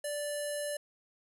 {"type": "tone with low-pass filter", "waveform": "square", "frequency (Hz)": 585, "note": "D5", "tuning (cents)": -7, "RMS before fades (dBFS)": -36, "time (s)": [0.04, 0.77], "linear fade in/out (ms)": 5, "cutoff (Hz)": 11000, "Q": 6.2, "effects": []}